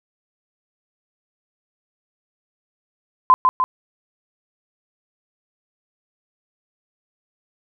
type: tone with echo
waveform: sine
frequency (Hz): 1024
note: C6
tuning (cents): -38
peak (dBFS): -7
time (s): 3.3-3.34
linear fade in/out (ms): 0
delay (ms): 150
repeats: 2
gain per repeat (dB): -4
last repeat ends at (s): 3.64
effects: none